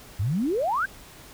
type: exponential sweep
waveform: sine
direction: up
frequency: 88 to 1644 Hz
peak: -22 dBFS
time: 0.19-0.86 s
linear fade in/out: 10 ms
effects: pink hiss -47 dBFS RMS until 1.33 s